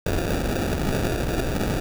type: noise with sample-and-hold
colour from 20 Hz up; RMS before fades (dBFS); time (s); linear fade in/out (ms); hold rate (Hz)
pink; -24; 0.06-1.8; 5; 1050
effects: none